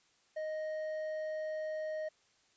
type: tone with hard clipping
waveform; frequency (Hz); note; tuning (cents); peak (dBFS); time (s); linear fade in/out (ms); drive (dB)
sine; 622.3; D#5; 0; -37; 0.36-2.09; 10; 5
effects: white hiss -70 dBFS RMS until 2.56 s + resampled to 16000 Hz